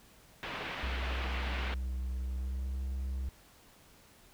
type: low-pass noise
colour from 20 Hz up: white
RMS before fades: -40 dBFS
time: 0.43-1.74 s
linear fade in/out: 0 ms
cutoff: 3000 Hz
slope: 24 dB/octave
type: tone with pitch glide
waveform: triangle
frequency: 63.5 to 65.7 Hz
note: B1 to C2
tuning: +49 to +8 cents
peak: -31 dBFS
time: 0.83-3.29 s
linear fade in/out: 0 ms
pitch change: +59 cents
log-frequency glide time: 2.19-2.73 s
effects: pink hiss -60 dBFS RMS until 4.33 s